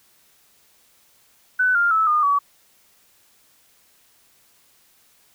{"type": "tone with pitch steps", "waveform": "sine", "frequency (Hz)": [1500, 1399.5, 1305.8, 1218.4, 1136.8], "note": ["F#6", "F6", "E6", "D#6", "C#6"], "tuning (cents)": [23, 3, -17, -37, 43], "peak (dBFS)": -15, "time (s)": [1.59, 2.39], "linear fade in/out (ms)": 10, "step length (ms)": 160, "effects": ["white hiss -58 dBFS RMS until 5.34 s"]}